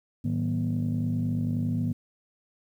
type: tone cluster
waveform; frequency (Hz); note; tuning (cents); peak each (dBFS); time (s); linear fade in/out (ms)
sine; 108.2 / 157.8 / 190.2 / 241.4; A2 / D#3 / F#3 / B3; -29 / +25 / +48 / -39; -28 / -29 / -36 / -28; 0.24-1.93; 10
effects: tanh soft clip ceiling -19 dBFS + 10-bit